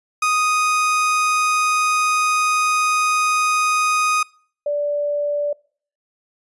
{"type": "tone pair in turn", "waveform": ["30% pulse", "sine"], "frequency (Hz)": [1244.5, 583.4], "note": ["D#6", "D5"], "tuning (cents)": [0, -12], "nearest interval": "octave + minor second", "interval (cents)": 1312, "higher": "first", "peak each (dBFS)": [-13, -18], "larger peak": "first", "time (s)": [[0.22, 4.23], [4.66, 5.53]], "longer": "first", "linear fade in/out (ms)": 5, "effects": ["noise-tail reverb RT60 0.5 s tail -25 dB re dry", "resampled to 24000 Hz"]}